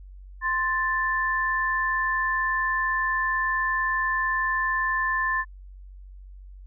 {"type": "tone pair together", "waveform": "sine", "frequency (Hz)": [1046.5, 1762.1], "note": ["C6", "A6"], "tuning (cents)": [0, 2], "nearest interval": "major sixth", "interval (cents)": 902, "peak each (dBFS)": [-26, -24], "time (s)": [0.41, 5.45], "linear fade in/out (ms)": 50, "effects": ["added 47 Hz sine -41 dBFS peak until 6.66 s"]}